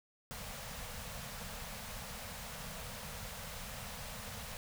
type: band-stop noise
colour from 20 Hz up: pink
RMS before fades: -45 dBFS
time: 0.31-4.57 s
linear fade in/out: 0 ms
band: 240 to 450 Hz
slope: 96 dB/octave
effects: none